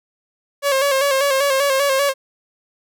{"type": "tone with vibrato", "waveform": "sawtooth", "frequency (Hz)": 550, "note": "C#5", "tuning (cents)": -14, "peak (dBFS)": -11, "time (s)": [0.62, 2.14], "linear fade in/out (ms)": 50, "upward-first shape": "square", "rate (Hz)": 5.1, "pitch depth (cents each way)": 51, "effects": []}